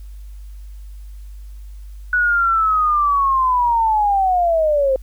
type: linear sweep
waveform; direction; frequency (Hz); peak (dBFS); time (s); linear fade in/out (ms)
sine; down; 1479 to 518; -13; 2.13-4.96; 2
effects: added 50 Hz sine -32 dBFS peak until 5.02 s + white hiss -57 dBFS RMS until 5.02 s